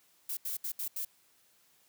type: noise bursts at uneven times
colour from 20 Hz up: violet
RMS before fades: -36 dBFS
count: 5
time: 0.29-0.37 / 0.45-0.57 / 0.64-0.72 / 0.79-0.88 / 0.96-1.05 s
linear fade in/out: 5 ms
effects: white hiss -67 dBFS RMS until 1.88 s + high-pass 80 Hz 12 dB/octave